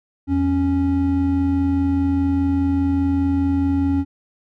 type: tone pair together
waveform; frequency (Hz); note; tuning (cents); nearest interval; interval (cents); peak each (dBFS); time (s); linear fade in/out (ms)
triangle; 84.1 / 277.2; E2 / C#4; +35 / 0; octave + major sixth; 2065; -20 / -15; 0.27-4.05; 50
effects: none